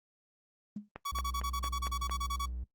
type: tone with exponential decay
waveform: sine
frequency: 207.7 Hz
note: G#3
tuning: in tune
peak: -33 dBFS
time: 0.76-0.89 s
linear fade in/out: 5 ms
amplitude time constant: 28 ms
type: click train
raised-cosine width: 0.5 ms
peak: -25 dBFS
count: 6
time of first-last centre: 0.96-2.096 s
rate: 4.4 Hz
type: tone bursts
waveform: 45% pulse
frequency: 1129 Hz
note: C#6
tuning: 31 cents sharp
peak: -33 dBFS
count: 15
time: 1.05-2.46 s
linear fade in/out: 10 ms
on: 66 ms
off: 30 ms
type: tone with vibrato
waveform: triangle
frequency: 61.74 Hz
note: B1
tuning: in tune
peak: -34 dBFS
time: 1.12-2.64 s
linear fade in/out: 5 ms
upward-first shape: sine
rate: 3.3 Hz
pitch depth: 17 cents each way
effects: noise-tail reverb RT60 0.1 s tail -19 dB re dry + Opus 24 kbps